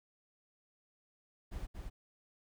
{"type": "noise with echo", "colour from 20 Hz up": "brown", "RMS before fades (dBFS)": -41, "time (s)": [1.51, 1.67], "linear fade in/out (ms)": 20, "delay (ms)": 230, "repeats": 1, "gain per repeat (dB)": -3, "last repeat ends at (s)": 1.9, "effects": []}